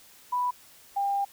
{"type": "tone pair in turn", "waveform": "sine", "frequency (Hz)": [987.8, 798.7], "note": ["B5", "G5"], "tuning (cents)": [0, 32], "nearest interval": "major third", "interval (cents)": 368, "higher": "first", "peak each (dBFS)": -24, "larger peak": "neither", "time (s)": [[0.32, 0.51], [0.96, 1.25]], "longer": "second", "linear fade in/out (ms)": 10, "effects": ["white hiss -54 dBFS RMS until 1.32 s"]}